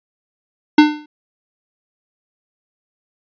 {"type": "tone with exponential decay", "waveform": "square", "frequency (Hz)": 300.2, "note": "D4", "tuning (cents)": 38, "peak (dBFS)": -3, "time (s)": [0.78, 1.06], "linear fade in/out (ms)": 5, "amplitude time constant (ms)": 59, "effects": ["resampled to 11025 Hz"]}